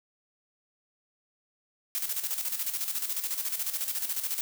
blue noise with tremolo, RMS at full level -30 dBFS, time 1.95-4.41 s, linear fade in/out 0 ms, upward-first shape square, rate 14 Hz, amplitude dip 60%, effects none

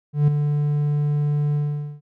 triangle tone with ADSR envelope, 147.1 Hz, D3, 3 cents sharp, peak -9 dBFS, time 0.13-2.01 s, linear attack 150 ms, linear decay 3 ms, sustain -7 dB, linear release 460 ms, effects none

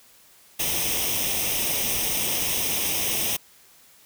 white noise with comb filter, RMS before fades -25 dBFS, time 0.59-3.37 s, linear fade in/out 10 ms, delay 0.34 ms, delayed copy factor +0.7, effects white hiss -54 dBFS RMS until 4.05 s

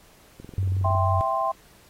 click train, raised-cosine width 3 ms, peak -28 dBFS, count 13, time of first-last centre 0.4-0.95 s, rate 21.8 Hz
sine tone with vibrato, 94.6 Hz, F#2, 39 cents sharp, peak -21 dBFS, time 0.58-1.21 s, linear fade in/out 0 ms, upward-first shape square, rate 6.3 Hz, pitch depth 15 cents each way
sine chord, C major, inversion first, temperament equal, 659.3 / 784 / 1046.5 Hz, E5 / G5 / C6, 0 / 0 / 0 cents, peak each -27 / -27 / -25 dBFS, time 0.84-1.52 s, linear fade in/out 10 ms
effects pink hiss -55 dBFS RMS until 1.89 s + AAC 48 kbps

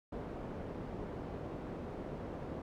white low-pass noise, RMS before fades -43 dBFS, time 0.12-2.62 s, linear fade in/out 5 ms, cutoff 470 Hz, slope 12 dB/octave, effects none

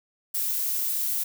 violet noise, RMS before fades -27 dBFS, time 0.34-1.24 s, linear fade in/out 10 ms, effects none

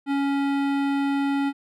sine tone with hard clipping, 278.9 Hz, C#4, 11 cents sharp, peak -23 dBFS, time 0.06-1.53 s, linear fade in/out 50 ms, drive 17 dB, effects none

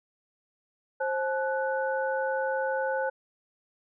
sine tone cluster, 530 / 862 / 1485 Hz, C5 / A5 / F#6, +22 / -36 / +6 cents, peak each -28 / -32 / -33 dBFS, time 1-3.1 s, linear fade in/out 10 ms, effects none

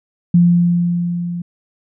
sine tone with level ramp, 173.7 Hz, F3, 9 cents flat, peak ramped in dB -6 to -21 dBFS, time 0.34-1.42 s, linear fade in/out 5 ms, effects none

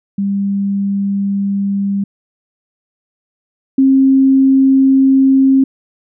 sine tone pair in turn, 198.7 / 267.8 Hz, G3 / C4, +24 / +40 cents, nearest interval perfect fourth, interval 516 cents, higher second, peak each -13 / -6 dBFS, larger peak second, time 0.18-2.04 / 3.78-5.64 s, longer neither, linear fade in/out 5 ms, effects none

